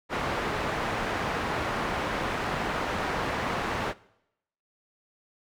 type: low-pass noise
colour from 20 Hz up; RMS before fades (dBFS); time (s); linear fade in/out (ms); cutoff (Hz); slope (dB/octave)
white; -30; 0.09-3.94; 50; 1400; 12
effects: noise-tail reverb RT60 0.8 s tail -21 dB re dry